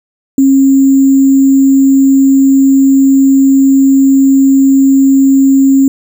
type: tone with sample-and-hold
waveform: sine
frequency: 270.9 Hz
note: C#4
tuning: 40 cents flat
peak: -3 dBFS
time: 0.38-5.88 s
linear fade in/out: 2 ms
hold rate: 7350 Hz
effects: none